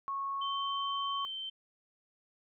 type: tone with pitch glide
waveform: sine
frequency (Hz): 1100 to 1110.9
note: C#6 to C#6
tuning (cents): -14 to +3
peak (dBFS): -33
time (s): 0.08-1.25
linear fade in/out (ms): 0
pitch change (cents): +17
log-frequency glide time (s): 0.23-0.96
type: tone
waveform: sine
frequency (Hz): 3107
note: G7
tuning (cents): -16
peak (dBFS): -37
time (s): 0.41-1.5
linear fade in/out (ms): 10
effects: none